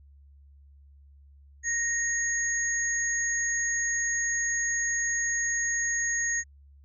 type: tone pair together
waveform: sine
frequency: 1864.7 / 6618 Hz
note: A#6 / G#8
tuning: 0 / -7 cents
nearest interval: octave + minor seventh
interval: 2193 cents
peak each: -28 dBFS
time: 1.63-6.44 s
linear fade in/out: 50 ms
effects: added 70 Hz sine -51 dBFS peak until 6.84 s